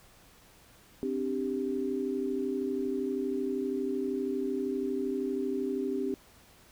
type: chord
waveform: sine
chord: C suspended second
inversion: none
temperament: just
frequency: 261.6 / 294.3 / 392.4 Hz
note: C4 / D4 / G4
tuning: 0 / +4 / +2 cents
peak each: -33 / -36 / -32 dBFS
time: 1.03-6.14 s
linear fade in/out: 0 ms
effects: pink hiss -58 dBFS RMS until 6.71 s